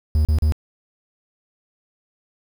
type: tone bursts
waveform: triangle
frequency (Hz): 76.8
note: D#2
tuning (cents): -22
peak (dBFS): -12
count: 3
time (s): 0.15-0.522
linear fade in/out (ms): 0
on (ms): 100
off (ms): 36
effects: 7-bit